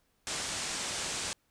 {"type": "low-pass noise", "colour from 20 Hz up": "white", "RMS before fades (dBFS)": -36, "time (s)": [0.27, 1.33], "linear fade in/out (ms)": 0, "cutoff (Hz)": 8800, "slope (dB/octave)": 48, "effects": ["pink hiss -73 dBFS RMS until 1.5 s"]}